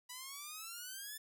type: exponential sweep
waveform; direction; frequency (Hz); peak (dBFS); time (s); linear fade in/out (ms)
5% pulse; up; 977 to 1763; -34; 0.09-1.18; 10
effects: none